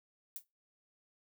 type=noise with exponential decay; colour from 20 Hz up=violet; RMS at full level=-37 dBFS; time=0.36-0.44 s; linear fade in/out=1 ms; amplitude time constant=16 ms; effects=noise-tail reverb RT60 0.2 s tail -18 dB re dry